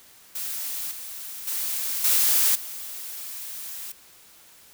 blue noise with level steps, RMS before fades -31 / -37 / -28 / -20 / -36 dBFS, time 0.35-3.92 s, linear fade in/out 5 ms, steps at 0.91 / 1.47 / 2.04 / 2.55 s, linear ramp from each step 5 ms, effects white hiss -52 dBFS RMS until 4.73 s

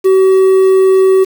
triangle tone with quantisation, 380.2 Hz, F#4, 47 cents sharp, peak -3 dBFS, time 0.04-1.25 s, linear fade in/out 20 ms, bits 5, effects none

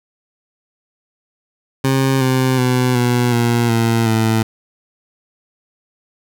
20% pulse tone with pitch steps, 134 / 129.96 / 126.04 / 122.24 / 118.56 / 114.98 / 111.51 Hz, C3 / C3 / B2 / B2 / A#2 / A#2 / A2, +42 / -11 / +36 / -17 / +30 / -23 / +24 cents, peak -8 dBFS, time 1.84-4.43 s, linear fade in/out 5 ms, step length 370 ms, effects none

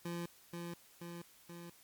25% pulse tone with echo, 171.7 Hz, F3, 29 cents flat, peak -35 dBFS, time 0.05-0.26 s, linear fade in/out 5 ms, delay 480 ms, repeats 3, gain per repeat -3 dB, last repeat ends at 1.7 s, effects white hiss -63 dBFS RMS until 1.83 s + MP3 96 kbps

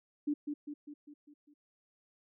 sine tone with echo, 293.7 Hz, D4, in tune, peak -29 dBFS, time 0.27-0.34 s, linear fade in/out 10 ms, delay 200 ms, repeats 6, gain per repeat -5 dB, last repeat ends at 1.54 s, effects none

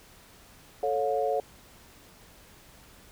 sine chord, A augmented, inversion none, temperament equal with one note detuned, 440 / 554.4 / 714 Hz, A4 / C#5 / E#5, 0 / 0 / +38 cents, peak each -29 dBFS, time 0.83-1.4 s, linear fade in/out 2 ms, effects pink hiss -54 dBFS RMS until 3.11 s

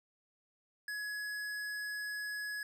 triangle tone with hard clipping, 1684 Hz, G#6, 24 cents sharp, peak -39 dBFS, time 0.88-2.63 s, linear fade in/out 2 ms, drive 18 dB, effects none

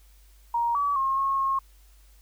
sine tone with pitch steps, 940 / 1143 / 1075 / 1088 / 1081 Hz, A#5 / D6 / C6 / C#6 / C#6, +14 / -47 / +47 / -33 / -44 cents, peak -22 dBFS, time 0.54-1.59 s, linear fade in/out 5 ms, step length 210 ms, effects added 50 Hz sine -52 dBFS peak until 2.21 s + white hiss -62 dBFS RMS until 2.21 s

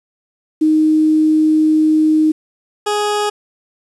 sine / 20% pulse tone pair in turn, 311.1 / 416.4 Hz, D#4 / G#4, 0 / +5 cents, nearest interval perfect fourth, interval 505 cents, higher second, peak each -9 / -10 dBFS, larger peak first, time 0.61-2.32 / 2.86-3.3 s, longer first, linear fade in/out 10 ms, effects resampled to 24000 Hz + 7-bit

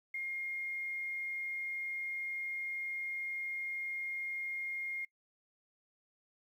sine tone with quantisation, 2131 Hz, C7, 31 cents sharp, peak -36 dBFS, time 0.14-5.05 s, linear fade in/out 5 ms, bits 11, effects noise-tail reverb RT60 0.1 s tail -23 dB re dry

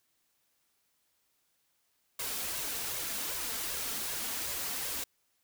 white noise with flanger, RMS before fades -36 dBFS, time 2.19-5.04 s, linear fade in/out 5 ms, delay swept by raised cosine 1.8 to 4.5 ms, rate 2.6 Hz, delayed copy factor +0.5, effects white hiss -75 dBFS RMS until 5.43 s

